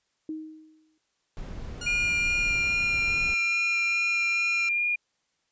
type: tone with exponential decay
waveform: sine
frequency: 313.4 Hz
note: D#4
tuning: 13 cents sharp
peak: -29 dBFS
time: 0.29-0.98 s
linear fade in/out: 2 ms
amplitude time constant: 150 ms
type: noise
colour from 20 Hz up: brown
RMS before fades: -37 dBFS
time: 1.37-3.34 s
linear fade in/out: 0 ms
type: tone with pitch glide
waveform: 10% pulse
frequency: 1428 to 1358 Hz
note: F6 to F6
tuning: +38 to -49 cents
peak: -25 dBFS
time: 1.81-4.69 s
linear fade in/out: 5 ms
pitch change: -87 cents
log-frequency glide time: 2.12-3.39 s
type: tone with vibrato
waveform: sine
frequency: 2409 Hz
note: D7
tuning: 43 cents sharp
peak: -23 dBFS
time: 1.86-4.96 s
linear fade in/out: 10 ms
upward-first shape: sine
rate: 2.4 Hz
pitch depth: 13 cents each way
effects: white hiss -74 dBFS RMS until 5.51 s + resampled to 16000 Hz